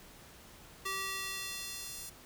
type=tone with high-pass filter sweep; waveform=square; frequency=386.5 Hz; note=G4; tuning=24 cents flat; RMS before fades=-40 dBFS; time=0.85-2.1 s; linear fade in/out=10 ms; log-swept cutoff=1100 to 7100 Hz; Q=0.77; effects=pink hiss -55 dBFS RMS until 2.25 s